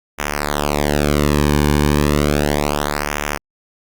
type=tone with flanger; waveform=sawtooth; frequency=73.42 Hz; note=D2; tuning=in tune; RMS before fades=-17 dBFS; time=0.18-3.38 s; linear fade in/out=20 ms; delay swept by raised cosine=0.23 to 1.53 ms; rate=0.33 Hz; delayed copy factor=-0.95; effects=Opus 48 kbps